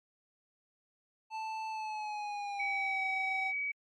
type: tone with pitch glide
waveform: square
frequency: 880 to 766.1 Hz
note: A5 to G5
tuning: 0 to -40 cents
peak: -37 dBFS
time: 1.3-3.53 s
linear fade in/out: 50 ms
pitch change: -240 cents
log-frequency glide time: 1.7-3.04 s
type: tone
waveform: sine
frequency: 2271 Hz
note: C#7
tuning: 41 cents sharp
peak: -32 dBFS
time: 2.59-3.72 s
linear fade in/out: 10 ms
effects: low-pass 4000 Hz 12 dB/octave + Opus 48 kbps